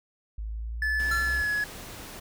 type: linear sweep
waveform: sine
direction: up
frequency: 52.6 to 65.41 Hz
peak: -31 dBFS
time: 0.38-1.42 s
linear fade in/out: 5 ms
type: tone with pitch glide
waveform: triangle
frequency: 1734 to 1689.5 Hz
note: A6 to G#6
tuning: -26 to +29 cents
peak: -23 dBFS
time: 0.82-1.64 s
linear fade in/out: 2 ms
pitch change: -45 cents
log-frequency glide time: 1.22-1.52 s
type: noise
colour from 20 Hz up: pink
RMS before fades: -42 dBFS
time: 0.99-2.2 s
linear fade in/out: 10 ms
type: tone with exponential decay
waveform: square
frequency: 1359 Hz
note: F6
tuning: 48 cents flat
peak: -28 dBFS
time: 1.11-1.71 s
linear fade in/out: 5 ms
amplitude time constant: 130 ms
effects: none